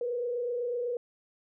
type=tone with frequency modulation; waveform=sine; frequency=484.5 Hz; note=B4; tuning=33 cents flat; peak=-29 dBFS; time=0.01-0.97 s; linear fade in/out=2 ms; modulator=28 Hz; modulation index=0.59; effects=none